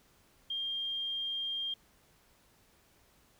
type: tone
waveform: sine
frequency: 3204 Hz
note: G7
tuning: 37 cents sharp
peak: -33 dBFS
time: 0.5-1.74 s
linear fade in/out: 5 ms
effects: pink hiss -66 dBFS RMS until 3.39 s